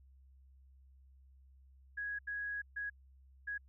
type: tone bursts at uneven times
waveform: sine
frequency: 1661.2 Hz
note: G#6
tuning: in tune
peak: -37 dBFS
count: 4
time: 1.97-2.19 / 2.27-2.62 / 2.76-2.9 / 3.47-3.58 s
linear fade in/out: 10 ms
effects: added 66 Hz sine -59 dBFS peak until 3.68 s